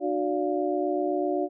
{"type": "tone cluster", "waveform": "sine", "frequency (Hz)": [300.2, 368.1, 578, 701], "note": ["D4", "F#4", "D5", "F5"], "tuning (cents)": [38, -9, -28, 6], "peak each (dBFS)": [-29, -28, -30, -31], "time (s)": [0, 1.49], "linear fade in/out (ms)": 50, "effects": []}